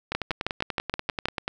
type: two click trains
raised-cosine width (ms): 0.3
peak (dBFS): -9 / -12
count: 8 / 15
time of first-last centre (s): 0.15-1.256 / 0.12-1.479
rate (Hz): 6.33 / 10.3
effects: none